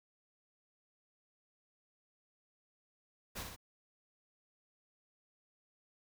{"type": "noise with echo", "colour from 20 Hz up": "pink", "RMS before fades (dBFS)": -42, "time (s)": [3.35, 3.44], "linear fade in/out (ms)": 20, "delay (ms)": 62, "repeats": 2, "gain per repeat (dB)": -4, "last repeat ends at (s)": 3.564, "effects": []}